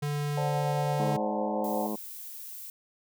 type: tone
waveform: square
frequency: 146.2 Hz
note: D3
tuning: 7 cents flat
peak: -29 dBFS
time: 0.02-1.17 s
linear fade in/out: 10 ms
type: chord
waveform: sine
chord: D dominant seventh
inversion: third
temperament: equal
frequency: 523.3 / 587.3 / 740 / 880 Hz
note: C5 / D5 / F#5 / A5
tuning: 0 / 0 / 0 / 0 cents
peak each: -34 / -36 / -33 / -36 dBFS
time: 0.37-1.87 s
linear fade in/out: 5 ms
type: harmonic tone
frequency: 105.8 Hz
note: G#2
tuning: 33 cents sharp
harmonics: 2 / 3 / 4 / 5 / 6 / 7 / 8 / 9 / 10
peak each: -33 / -37 / -39 / -41 / -43 / -44 / -45 / -46 / -47 dBFS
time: 0.99-1.96 s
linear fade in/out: 10 ms
type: noise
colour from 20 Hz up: violet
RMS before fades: -42 dBFS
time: 1.64-2.7 s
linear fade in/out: 2 ms
effects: none